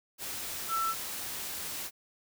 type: tone in noise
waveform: sine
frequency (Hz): 1332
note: E6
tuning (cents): +18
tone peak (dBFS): -28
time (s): 0.68-0.95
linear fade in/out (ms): 50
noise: white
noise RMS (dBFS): -38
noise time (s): 0.18-1.91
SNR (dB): +7
effects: none